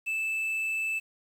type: tone with quantisation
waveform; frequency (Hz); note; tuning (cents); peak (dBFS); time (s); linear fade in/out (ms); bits
triangle; 2633; E7; -3; -26; 0.06-1; 20; 9
effects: none